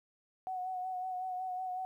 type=tone with vibrato; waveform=sine; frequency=740 Hz; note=F#5; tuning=in tune; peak=-35 dBFS; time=0.47-1.85 s; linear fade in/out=0 ms; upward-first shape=sine; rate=5.4 Hz; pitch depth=29 cents each way; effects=12-bit